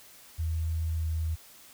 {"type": "tone with pitch glide", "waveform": "sine", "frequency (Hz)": [80.9, 80.2], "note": ["E2", "E2"], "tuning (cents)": [-32, -47], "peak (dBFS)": -27, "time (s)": [0.38, 1.36], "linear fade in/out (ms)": 20, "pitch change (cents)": -15, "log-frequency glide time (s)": [0.87, 1.06], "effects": ["white hiss -53 dBFS RMS until 1.73 s"]}